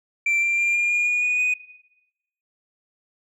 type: tone with pitch steps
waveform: sine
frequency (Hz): 2349 / 2368 / 2387 / 2407 / 2426 / 2446 / 2466 / 2486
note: D7 / D7 / D7 / D7 / D#7 / D#7 / D#7 / D#7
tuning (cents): 0 / +14 / +28 / +42 / -44 / -30 / -16 / -2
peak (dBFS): -16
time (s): 0.26-1.54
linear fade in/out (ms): 5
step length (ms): 160
effects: noise-tail reverb RT60 0.9 s tail -19 dB re dry + tanh soft clip ceiling -17 dBFS